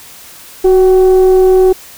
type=tone with frequency modulation; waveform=sine; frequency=372.3 Hz; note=F#4; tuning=11 cents sharp; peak=-3 dBFS; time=0.64-1.73 s; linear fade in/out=10 ms; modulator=393 Hz; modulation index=0.36; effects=tanh soft clip ceiling 0 dBFS + white hiss -35 dBFS RMS until 1.97 s